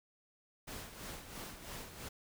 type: noise with tremolo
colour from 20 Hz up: pink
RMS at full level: -45 dBFS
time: 0.67-2.09 s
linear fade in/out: 10 ms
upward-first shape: sine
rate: 3 Hz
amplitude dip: 60%
effects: none